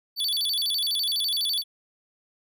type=tone with vibrato; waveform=square; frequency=3951 Hz; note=B7; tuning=in tune; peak=-24 dBFS; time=0.16-1.64 s; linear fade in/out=50 ms; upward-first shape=square; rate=12 Hz; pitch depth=240 cents each way; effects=none